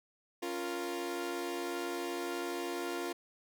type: chord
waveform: sawtooth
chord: Bb minor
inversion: first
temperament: equal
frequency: 277.2 / 349.2 / 466.2 Hz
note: Db4 / F4 / Bb4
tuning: 0 / 0 / 0 cents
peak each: -39 / -33 / -39 dBFS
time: 0.42-3.13 s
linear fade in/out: 10 ms
effects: none

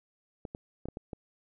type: clicks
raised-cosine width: 2 ms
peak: -25 dBFS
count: 6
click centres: 0.452 / 0.549 / 0.856 / 0.886 / 0.971 / 1.132 s
effects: none

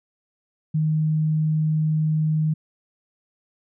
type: tone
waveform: sine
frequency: 155.56 Hz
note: D#3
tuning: in tune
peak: -18 dBFS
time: 0.74-2.54 s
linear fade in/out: 10 ms
effects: none

